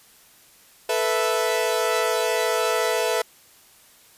sawtooth chord, A suspended second, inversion none, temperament equal, 440 / 493.9 / 659.3 Hz, A4 / B4 / E5, 0 / 0 / 0 cents, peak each -21 dBFS, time 0.89-3.22 s, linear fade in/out 5 ms, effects white hiss -53 dBFS RMS until 4.17 s + resampled to 32000 Hz

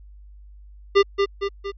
square tone with echo, 398.5 Hz, G4, 28 cents sharp, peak -12 dBFS, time 0.95-1.03 s, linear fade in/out 20 ms, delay 230 ms, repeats 3, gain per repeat -5 dB, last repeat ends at 1.72 s, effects added 50 Hz sine -42 dBFS peak until 1.77 s + resampled to 11025 Hz

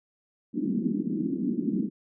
pink band-pass noise, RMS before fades -28 dBFS, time 0.53-1.9 s, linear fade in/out 50 ms, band 190 to 320 Hz, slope 48 dB/octave, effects none

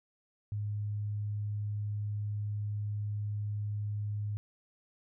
sine tone, 104.1 Hz, G#2, 5 cents sharp, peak -32 dBFS, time 0.52-4.37 s, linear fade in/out 0 ms, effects none

